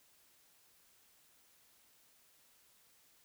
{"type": "silence", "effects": ["white hiss -68 dBFS RMS until 3.24 s"]}